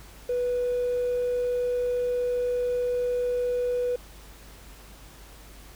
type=tone with hard clipping; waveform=sine; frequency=491.6 Hz; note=B4; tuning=8 cents flat; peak=-24 dBFS; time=0.29-3.96 s; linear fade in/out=5 ms; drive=1 dB; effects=added 50 Hz sine -47 dBFS peak until 5.75 s + pink hiss -50 dBFS RMS until 5.75 s

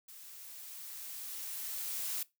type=noise with level ramp; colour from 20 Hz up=blue; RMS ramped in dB=-52 to -36 dBFS; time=0.08-2.23 s; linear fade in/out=5 ms; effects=noise-tail reverb RT60 0.2 s tail -20 dB re dry

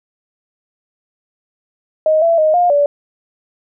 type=tone with pitch steps; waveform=sine; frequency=625 / 669 / 622 / 708 / 577 Hz; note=D#5 / E5 / D#5 / F5 / D5; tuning=+8 / +25 / -1 / +23 / -31 cents; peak=-9 dBFS; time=2.06-2.86 s; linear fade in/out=2 ms; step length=160 ms; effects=none

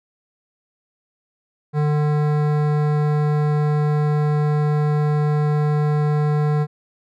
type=tone with hard clipping; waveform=sine; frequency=149.4 Hz; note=D3; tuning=30 cents sharp; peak=-18 dBFS; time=1.73-6.67 s; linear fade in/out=50 ms; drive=16 dB; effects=none

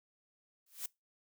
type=noise with exponential growth; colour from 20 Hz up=blue; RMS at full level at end=-35 dBFS; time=0.66-0.86 s; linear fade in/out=5 ms; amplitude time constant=42 ms; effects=noise-tail reverb RT60 0.2 s tail -23 dB re dry

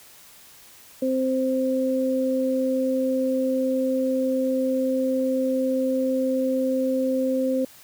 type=tone pair together; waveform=sine; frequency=261 / 523 Hz; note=C4 / C5; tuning=-4 / -1 cents; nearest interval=octave; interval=1203 cents; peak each=-23 dBFS; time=1.02-7.65 s; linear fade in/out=5 ms; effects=white hiss -49 dBFS RMS until 7.83 s

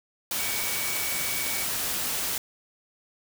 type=tone in noise; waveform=sine; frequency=2264 Hz; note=C#7; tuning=36 cents sharp; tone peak=-35 dBFS; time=0.39-1.64 s; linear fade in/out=2 ms; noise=white; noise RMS=-29 dBFS; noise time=0.31-2.38 s; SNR=-9 dB; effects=none

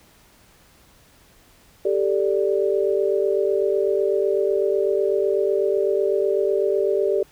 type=chord; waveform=sine; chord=G suspended second; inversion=none; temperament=equal; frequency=392 / 440 / 587.3 Hz; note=G4 / A4 / D5; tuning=0 / 0 / 0 cents; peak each=-20 / -23 / -24 dBFS; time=1.85-7.23 s; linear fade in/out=5 ms; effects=pink hiss -54 dBFS RMS until 7.31 s

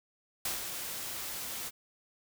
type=noise with ADSR envelope; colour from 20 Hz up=white; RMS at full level=-33 dBFS; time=0.45-1.71 s; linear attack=3 ms; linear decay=150 ms; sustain=-6 dB; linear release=34 ms; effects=none

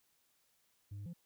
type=tone with pitch steps; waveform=sine; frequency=100.8 / 101.5 / 171.8 Hz; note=G2 / G#2 / F3; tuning=+49 / -39 / -28 cents; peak=-40 dBFS; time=0.91-1.135 s; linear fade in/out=10 ms; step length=75 ms; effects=tanh soft clip ceiling -42 dBFS + white hiss -75 dBFS RMS until 1.25 s

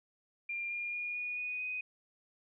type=tone with pitch steps; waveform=sine; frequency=2392 / 2413 / 2434 / 2455 / 2476 / 2498 Hz; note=D7 / D7 / D#7 / D#7 / D#7 / D#7; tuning=+31 / +46 / -39 / -24 / -9 / +6 cents; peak=-35 dBFS; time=0.49-1.81 s; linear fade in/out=5 ms; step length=220 ms; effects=none

